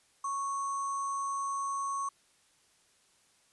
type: tone with sample-and-hold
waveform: sine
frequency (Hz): 1105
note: C#6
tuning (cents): -6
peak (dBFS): -31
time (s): 0.24-2.09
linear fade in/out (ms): 5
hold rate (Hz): 7350
effects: white hiss -67 dBFS RMS until 3.52 s + resampled to 24000 Hz